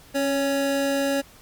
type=tone pair together; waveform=square; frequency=274.8 / 558 Hz; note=C#4 / C#5; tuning=-15 / +11 cents; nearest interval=octave; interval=1226 cents; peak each=-25 / -24 dBFS; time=0.14-1.22 s; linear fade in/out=20 ms; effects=pink hiss -50 dBFS RMS until 1.41 s + MP3 96 kbps